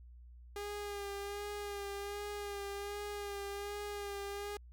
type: tone with vibrato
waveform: sawtooth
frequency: 406 Hz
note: G#4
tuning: 39 cents flat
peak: -36 dBFS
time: 0.56-4.57 s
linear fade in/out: 2 ms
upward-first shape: sine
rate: 1.3 Hz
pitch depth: 26 cents each way
effects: added 60 Hz sine -52 dBFS peak until 4.72 s